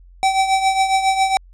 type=tone with tremolo; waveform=square; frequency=770 Hz; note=G5; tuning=31 cents flat; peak=-12 dBFS; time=0.23-1.37 s; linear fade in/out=0 ms; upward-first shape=triangle; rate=7.3 Hz; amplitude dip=70%; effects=added 44 Hz sine -42 dBFS peak until 1.53 s + resampled to 22050 Hz